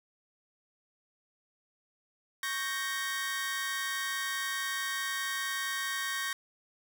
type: chord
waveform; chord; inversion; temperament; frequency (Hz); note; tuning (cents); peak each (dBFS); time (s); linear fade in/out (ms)
sawtooth; G diminished; second; equal; 1108.7 / 1568 / 1864.7; Db6 / G6 / Bb6; 0 / 0 / 0; -35 / -34 / -31; 2.43-6.33; 2
effects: none